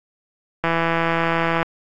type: click train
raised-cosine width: 0.5 ms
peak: -5 dBFS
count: 165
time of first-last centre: 0.64-1.628 s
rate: 166 Hz
effects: AAC 64 kbps